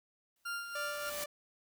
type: noise with exponential growth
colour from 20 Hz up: white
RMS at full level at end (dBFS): -39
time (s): 0.36-1.24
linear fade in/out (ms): 2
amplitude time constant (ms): 190
type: tone with tremolo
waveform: 40% pulse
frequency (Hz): 1396.9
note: F6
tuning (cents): 0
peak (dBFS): -35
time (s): 0.45-1.1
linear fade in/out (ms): 10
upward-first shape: sine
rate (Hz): 3.3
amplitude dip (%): 55
type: tone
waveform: sawtooth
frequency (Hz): 587.3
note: D5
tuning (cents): 0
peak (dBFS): -36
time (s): 0.75-1.26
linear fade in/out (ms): 5
effects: none